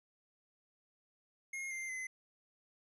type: tone with pitch steps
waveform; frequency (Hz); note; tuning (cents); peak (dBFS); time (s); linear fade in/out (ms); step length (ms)
square; 2146 / 2095 / 2044; C7 / C7 / C7; +43 / +2 / -41; -40; 1.53-2.07; 5; 180
effects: resampled to 24000 Hz